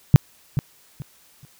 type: tone with echo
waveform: sine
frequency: 138.59 Hz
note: C#3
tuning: in tune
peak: -4 dBFS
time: 0.14-0.16 s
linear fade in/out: 0 ms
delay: 430 ms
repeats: 3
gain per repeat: -12 dB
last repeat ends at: 1.45 s
effects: white hiss -55 dBFS RMS until 1.59 s